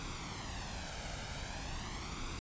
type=noise with flanger; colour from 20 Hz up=pink; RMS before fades=-42 dBFS; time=0-2.39 s; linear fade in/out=0 ms; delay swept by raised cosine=0.83 to 1.35 ms; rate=0.43 Hz; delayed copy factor=+0.55; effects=resampled to 16000 Hz